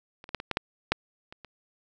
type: clicks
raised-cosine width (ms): 0.3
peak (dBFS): -29 / -27 / -13 / -20 / -12 / -9 / -6 / -27 / -28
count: 9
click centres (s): 0.241 / 0.291 / 0.347 / 0.401 / 0.513 / 0.571 / 0.92 / 1.325 / 1.447
effects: none